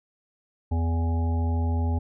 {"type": "harmonic tone", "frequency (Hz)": 83, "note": "E2", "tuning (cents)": 12, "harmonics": [1, 3, 5, 7, 9, 10], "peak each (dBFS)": [-22, -32, -40, -43, -44, -38], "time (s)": [0.71, 1.99], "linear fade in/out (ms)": 10, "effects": []}